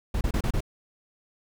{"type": "noise bursts", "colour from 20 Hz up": "brown", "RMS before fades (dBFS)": -25, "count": 5, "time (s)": [0.14, 0.606], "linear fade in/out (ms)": 5, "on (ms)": 70, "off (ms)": 29, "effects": []}